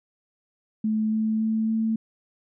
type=tone with pitch steps; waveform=sine; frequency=217.1 / 218.9 / 220.6 / 222.4 Hz; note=A3 / A3 / A3 / A3; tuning=-23 / -9 / +5 / +19 cents; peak=-21 dBFS; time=0.84-1.96 s; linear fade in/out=5 ms; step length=280 ms; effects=none